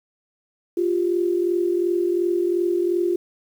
sine tone pair together, 349.2 / 392 Hz, F4 / G4, 0 / 0 cents, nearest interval major second, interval 200 cents, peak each -19 / -25 dBFS, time 0.77-3.16 s, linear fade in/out 5 ms, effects 8-bit

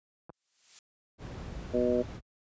clicks, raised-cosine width 1 ms, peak -32 / -33 dBFS, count 2, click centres 0.295 / 0.301 s
blue noise with exponential growth, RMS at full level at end -45 dBFS, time 0.33-0.79 s, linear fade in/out 2 ms, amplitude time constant 100 ms
brown noise, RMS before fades -37 dBFS, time 1.18-2.21 s, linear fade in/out 50 ms
harmonic tone, 122.9 Hz, B2, 8 cents flat, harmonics 2 / 3 / 4 / 5, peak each -30 / -30 / -30 / -30 dBFS, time 1.73-2.03 s, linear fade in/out 20 ms
effects high-pass 60 Hz 12 dB/octave + resampled to 16000 Hz

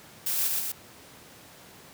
blue noise with echo, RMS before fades -28 dBFS, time 0.26-0.48 s, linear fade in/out 5 ms, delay 120 ms, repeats 2, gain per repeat -2 dB, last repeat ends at 0.72 s, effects pink hiss -50 dBFS RMS until 1.93 s + high-pass 100 Hz 12 dB/octave

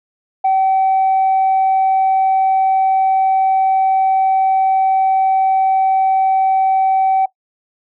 sine tone, 766 Hz, G5, 40 cents flat, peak -9 dBFS, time 0.44-7.26 s, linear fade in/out 10 ms, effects noise-tail reverb RT60 0.1 s tail -19 dB re dry + tanh soft clip ceiling -8 dBFS

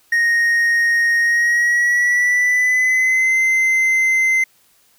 triangle tone with pitch glide, 1864.7 to 2069 Hz, A#6 to C7, 0 to -20 cents, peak -11 dBFS, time 0.12-4.44 s, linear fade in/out 5 ms, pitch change +180 cents, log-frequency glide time 1.2-3.38 s, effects white hiss -56 dBFS RMS until 4.98 s

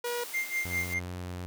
sawtooth tone, 480.8 Hz, B4, 46 cents flat, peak -27 dBFS, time 0.04-0.24 s, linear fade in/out 5 ms
white high-pass noise, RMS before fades -42 dBFS, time 0.06-0.94 s, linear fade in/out 2 ms, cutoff 210 Hz, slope 48 dB/octave
triangle tone with tremolo, 2100 Hz, C7, 6 cents sharp, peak -25 dBFS, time 0.33-1 s, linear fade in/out 20 ms, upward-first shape sine, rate 5 Hz, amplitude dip 85%
sawtooth tone with pitch glide, 89.2 to 89.72 Hz, F2 to F2, +37 to +47 cents, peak -32 dBFS, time 0.65-1.46 s, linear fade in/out 0 ms, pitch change +10 cents, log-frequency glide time 0.96-1.16 s
effects none

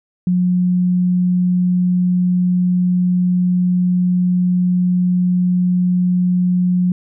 sine tone, 180 Hz, F#3, 47 cents flat, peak -12 dBFS, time 0.27-6.92 s, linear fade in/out 2 ms, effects none

